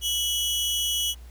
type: tone pair together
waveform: sawtooth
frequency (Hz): 2959 / 3307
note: F#7 / G#7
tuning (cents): -1 / -8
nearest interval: major second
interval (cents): 193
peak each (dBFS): -22 / -26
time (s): 0.01-1.15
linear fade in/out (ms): 50
effects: added 60 Hz sine -41 dBFS peak until 1.3 s + pink hiss -56 dBFS RMS until 1.3 s

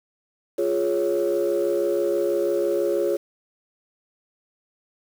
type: chord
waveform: sine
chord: Db major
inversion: first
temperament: equal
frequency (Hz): 349.2 / 415.3 / 554.4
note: F4 / Ab4 / Db5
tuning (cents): 0 / 0 / 0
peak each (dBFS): -23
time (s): 0.58-3.17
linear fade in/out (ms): 10
effects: tanh soft clip ceiling -14 dBFS + 7-bit

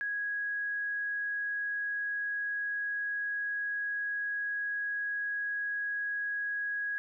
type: tone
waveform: sine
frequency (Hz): 1658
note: G#6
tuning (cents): -3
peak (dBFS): -31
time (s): 0.01-6.98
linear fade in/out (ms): 0
effects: none

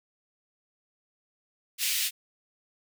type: high-pass noise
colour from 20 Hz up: pink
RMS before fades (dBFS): -28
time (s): 1.78-2.11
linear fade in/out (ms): 50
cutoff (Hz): 2400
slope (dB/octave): 24
effects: none

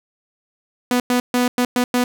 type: tone bursts at uneven times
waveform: sawtooth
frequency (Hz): 246.9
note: B3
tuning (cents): 0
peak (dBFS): -11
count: 6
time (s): 0.91-1 / 1.1-1.2 / 1.34-1.48 / 1.58-1.65 / 1.76-1.84 / 1.94-2.04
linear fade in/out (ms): 2
effects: none

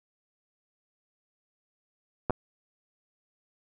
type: clicks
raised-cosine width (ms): 1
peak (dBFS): -13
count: 2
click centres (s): 2.298 / 2.306
effects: none

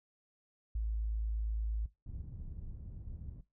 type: tone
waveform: sine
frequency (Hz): 54.3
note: A1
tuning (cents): -22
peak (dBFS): -32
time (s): 0.75-1.86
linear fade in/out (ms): 5
type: low-pass noise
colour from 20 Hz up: pink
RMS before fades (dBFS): -45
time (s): 2.06-3.41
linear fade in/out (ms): 5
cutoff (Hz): 110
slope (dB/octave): 12
effects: noise-tail reverb RT60 0.2 s tail -17 dB re dry

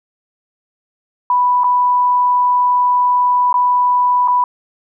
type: tone with dropouts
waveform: sine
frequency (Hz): 987.8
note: B5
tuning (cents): 0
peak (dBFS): -10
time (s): 1.3-4.44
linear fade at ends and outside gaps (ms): 2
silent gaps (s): 1.636-1.642 / 3.528-3.541 / 4.277-4.282
effects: none

